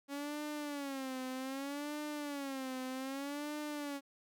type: tone with vibrato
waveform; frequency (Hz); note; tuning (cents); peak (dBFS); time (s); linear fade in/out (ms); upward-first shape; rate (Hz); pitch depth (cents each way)
sawtooth; 277.7; C#4; +3; -35; 0.08-4.01; 50; sine; 0.64; 130
effects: none